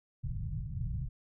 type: low-pass noise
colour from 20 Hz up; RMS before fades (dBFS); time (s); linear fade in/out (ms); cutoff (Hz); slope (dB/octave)
white; -36; 0.23-1.09; 20; 150; 48
effects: none